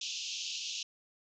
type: band-pass noise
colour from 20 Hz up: pink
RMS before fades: -39 dBFS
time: 0.01-0.83 s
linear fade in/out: 5 ms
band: 2600 to 6900 Hz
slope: 96 dB/octave
effects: none